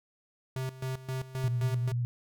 square tone with tremolo, 130.6 Hz, C3, 3 cents flat, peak -32 dBFS, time 0.56-1.92 s, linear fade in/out 2 ms, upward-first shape square, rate 3.8 Hz, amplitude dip 80%
sine tone with vibrato, 120.8 Hz, B2, 38 cents flat, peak -27 dBFS, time 1.44-2.05 s, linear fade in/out 0 ms, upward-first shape sine, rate 13 Hz, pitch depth 16 cents each way
effects none

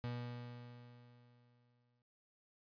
35% pulse tone with exponential decay, 121 Hz, B2, 35 cents flat, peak -37 dBFS, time 0.04-2.02 s, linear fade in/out 0 ms, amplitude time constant 430 ms, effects resampled to 11025 Hz

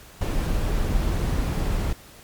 brown noise, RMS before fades -23 dBFS, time 0.21-1.93 s, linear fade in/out 5 ms, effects pink hiss -47 dBFS RMS until 2.23 s + MP3 96 kbps

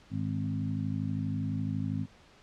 harmonic tone with a mistuned harmonic, 52.2 Hz, G#1, 10 cents sharp, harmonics 2 / 3 / 4 / 5, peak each -34 / -35 / -36 / -36 dBFS, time 0.1-2.07 s, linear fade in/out 50 ms, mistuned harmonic 2, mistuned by -19 cents, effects pink hiss -58 dBFS RMS until 2.42 s + low-pass 5000 Hz 12 dB/octave

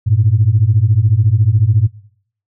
sine beating tone pair, 99.9 / 113.9 Hz, G2 / A#2, +33 / -40 cents, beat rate 14 Hz, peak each -11 dBFS, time 0.06-1.88 s, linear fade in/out 20 ms, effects noise-tail reverb RT60 0.6 s tail -21 dB re dry + tanh soft clip ceiling -1 dBFS

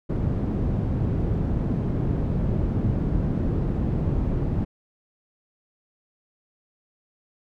white low-pass noise, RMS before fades -24 dBFS, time 0.09-4.65 s, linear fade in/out 10 ms, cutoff 180 Hz, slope 12 dB/octave, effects none

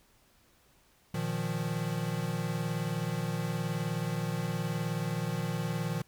square chord, Bb suspended fourth, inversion none, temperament equal with one note detuned, 118.78 / 155.56 / 174.61 Hz, Bb2 / Eb3 / F3, +33 / 0 / 0 cents, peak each -37 / -35 / -36 dBFS, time 1.14-6.02 s, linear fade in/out 5 ms, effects pink hiss -65 dBFS RMS until 6.07 s

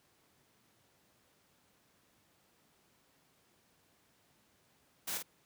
white noise with echo, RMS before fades -38 dBFS, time 5.07-5.18 s, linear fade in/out 10 ms, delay 48 ms, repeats 1, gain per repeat -5 dB, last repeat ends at 5.228 s, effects pink hiss -70 dBFS RMS until 5.45 s + high-pass 100 Hz 12 dB/octave

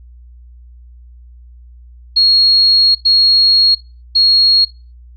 sine tone bursts at uneven times, 4298 Hz, C8, 46 cents sharp, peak -7 dBFS, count 3, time 2.16-2.95 / 3.05-3.75 / 4.15-4.65 s, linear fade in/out 10 ms, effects noise-tail reverb RT60 0.3 s tail -17 dB re dry + added 60 Hz sine -36 dBFS peak until 5.16 s

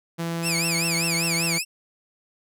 sawtooth tone, 167.4 Hz, E3, 27 cents sharp, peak -22 dBFS, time 0.18-1.59 s, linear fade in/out 20 ms
15% pulse tone with vibrato, 2430 Hz, D#7, 42 cents flat, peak -16 dBFS, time 0.42-1.65 s, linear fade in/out 50 ms, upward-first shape triangle, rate 5.1 Hz, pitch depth 220 cents each way
effects none

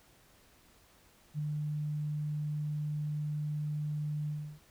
sine tone with ADSR envelope, 150 Hz, D3, 37 cents sharp, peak -30 dBFS, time 1.34-4.6 s, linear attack 48 ms, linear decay 6 ms, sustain -2 dB, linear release 320 ms, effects pink hiss -63 dBFS RMS until 4.7 s

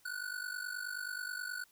square ring-modulated tone, 1480 Hz, F#6, in tune, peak -36 dBFS, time 0.05-1.64 s, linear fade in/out 5 ms, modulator 24.7 Hz, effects white hiss -67 dBFS RMS until 1.71 s

